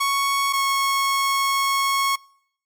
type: tone pair in turn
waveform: sawtooth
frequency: 1108.7 / 1098.5 Hz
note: C#6 / C#6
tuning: 0 / -16 cents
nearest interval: unison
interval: 16 cents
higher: first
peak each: -15 dBFS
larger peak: neither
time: 0-0.53 / 0.53-2.16 s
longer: second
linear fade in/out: 10 ms
effects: noise-tail reverb RT60 0.7 s tail -26 dB re dry + MP3 64 kbps